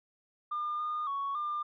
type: tone with pitch steps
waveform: sine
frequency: 1205 / 1219 / 1113 / 1199 Hz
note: D6 / D#6 / C#6 / D6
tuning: +44 / -36 / +7 / +36 cents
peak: -30 dBFS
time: 0.51-1.63 s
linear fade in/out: 10 ms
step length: 280 ms
effects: tanh soft clip ceiling -28 dBFS